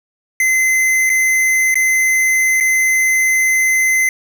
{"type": "tone with dropouts", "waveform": "square", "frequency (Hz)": 2055, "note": "C7", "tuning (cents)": -32, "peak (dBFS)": -12, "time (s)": [0.4, 4.09], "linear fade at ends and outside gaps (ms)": 2, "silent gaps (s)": [[1.095, 1.099], [1.743, 1.755], [2.602, 2.607]], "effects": []}